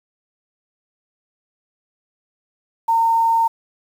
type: tone with quantisation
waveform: sine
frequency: 913 Hz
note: A#5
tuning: 36 cents flat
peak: -13 dBFS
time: 2.88-3.48 s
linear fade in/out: 10 ms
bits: 7
effects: none